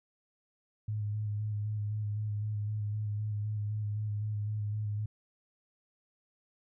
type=tone with vibrato; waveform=sine; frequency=105.4 Hz; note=G#2; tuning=26 cents sharp; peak=-31 dBFS; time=0.88-5.06 s; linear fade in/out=5 ms; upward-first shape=square; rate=3.9 Hz; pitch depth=22 cents each way; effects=none